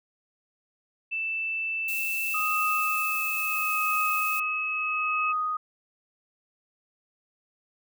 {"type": "tone with pitch glide", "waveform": "sine", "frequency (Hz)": [2650, 2576], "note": ["E7", "E7"], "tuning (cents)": [9, -41], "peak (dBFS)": -27, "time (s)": [1.11, 5.33], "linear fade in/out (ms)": 20, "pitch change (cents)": -50, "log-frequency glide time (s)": [2.57, 3.72]}
{"type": "noise", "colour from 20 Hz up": "violet", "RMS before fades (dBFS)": -35, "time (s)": [1.88, 4.4], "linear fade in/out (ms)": 5}
{"type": "tone with tremolo", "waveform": "sine", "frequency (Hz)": 1244.5, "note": "D#6", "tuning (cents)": 0, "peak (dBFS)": -24, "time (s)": [2.34, 5.57], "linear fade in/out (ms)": 5, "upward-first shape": "triangle", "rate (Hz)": 0.75, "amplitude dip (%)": 75}
{"effects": []}